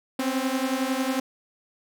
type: beating tone pair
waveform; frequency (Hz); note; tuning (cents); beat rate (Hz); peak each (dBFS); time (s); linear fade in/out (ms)
sawtooth; 257.4 / 268.4; C4 / C4; -28 / +44; 11; -23; 0.19-1.2; 5
effects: none